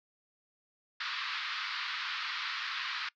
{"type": "band-pass noise", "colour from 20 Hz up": "pink", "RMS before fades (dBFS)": -37, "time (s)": [1, 3.09], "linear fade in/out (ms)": 5, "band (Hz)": [1100, 4700], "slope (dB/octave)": 48, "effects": ["noise-tail reverb RT60 0.1 s tail -22 dB re dry"]}